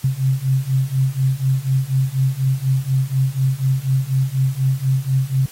sine beating tone pair, 130.81 / 134.91 Hz, C3 / C#3, 0 / -47 cents, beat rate 4.1 Hz, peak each -19 / -18 dBFS, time 0.04-5.46 s, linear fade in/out 5 ms, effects white hiss -42 dBFS RMS until 5.51 s + AAC 48 kbps

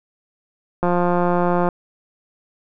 click train, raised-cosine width 1 ms, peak -6 dBFS, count 152, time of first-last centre 0.83-1.688 s, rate 176 Hz, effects none

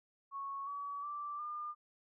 sine tone with pitch steps, 1105 / 1137.4 / 1170.7 / 1205 Hz, C#6 / C#6 / D6 / D6, -6 / +44 / -6 / +44 cents, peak -39 dBFS, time 0.31-1.75 s, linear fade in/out 50 ms, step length 360 ms, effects none

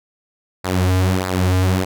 sawtooth tone with flanger, 92.5 Hz, F#2, in tune, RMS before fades -17 dBFS, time 0.64-1.85 s, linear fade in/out 10 ms, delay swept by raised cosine 0.32 to 5.52 ms, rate 1.6 Hz, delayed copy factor -0.7, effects none

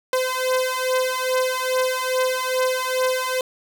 sawtooth beating tone pair, 512 / 514.4 Hz, C5 / C5, -38 / -30 cents, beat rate 2.4 Hz, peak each -19 dBFS, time 0.13-3.41 s, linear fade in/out 2 ms, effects none

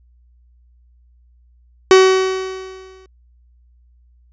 45% pulse tone with exponential decay, 377.5 Hz, F#4, 35 cents sharp, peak -4 dBFS, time 1.91-3.06 s, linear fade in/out 1 ms, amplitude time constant 250 ms, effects added 60 Hz sine -49 dBFS peak until 4.32 s + resampled to 16000 Hz

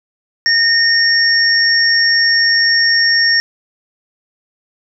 sine tone pair together, 1835 / 5499 Hz, A#6 / F8, -28 / -28 cents, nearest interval octave + perfect fifth, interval 1900 cents, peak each -12 dBFS, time 0.46-3.4 s, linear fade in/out 0 ms, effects none

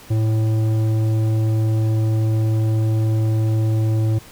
sine tone with tanh clipping, 110 Hz, A2, in tune, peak -17 dBFS, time 0.1-4.19 s, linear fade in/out 10 ms, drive 11 dB, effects pink hiss -43 dBFS RMS until 4.31 s

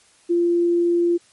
sine tone, 344.8 Hz, F4, 22 cents flat, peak -15 dBFS, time 0.29-1.18 s, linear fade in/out 20 ms, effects white hiss -55 dBFS RMS until 1.32 s + MP3 48 kbps

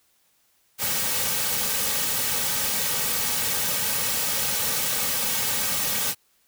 white noise with comb filter, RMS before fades -25 dBFS, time 0.78-6.15 s, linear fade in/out 50 ms, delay 2.9 ms, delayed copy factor -0.7, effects white hiss -65 dBFS RMS until 6.47 s

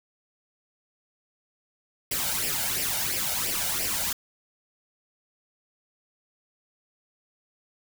white noise with flanger, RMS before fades -28 dBFS, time 2.11-4.13 s, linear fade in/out 5 ms, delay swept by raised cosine 0.38 to 1.38 ms, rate 2.9 Hz, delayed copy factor +0.65, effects none

